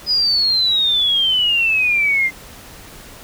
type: exponential sweep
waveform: sine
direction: down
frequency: 5020 to 2075 Hz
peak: -13 dBFS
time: 0.06-2.31 s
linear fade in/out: 50 ms
effects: pink hiss -39 dBFS RMS until 3.23 s